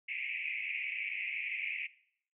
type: band-pass noise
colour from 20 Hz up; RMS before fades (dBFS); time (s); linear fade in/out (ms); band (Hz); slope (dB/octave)
white; -38; 0.08-1.87; 10; 2100 to 2600; 96
effects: noise-tail reverb RT60 0.6 s tail -17 dB re dry